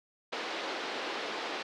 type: band-pass noise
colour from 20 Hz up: pink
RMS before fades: -37 dBFS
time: 0.32-1.63 s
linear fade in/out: 10 ms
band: 320 to 4500 Hz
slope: 24 dB/octave
effects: none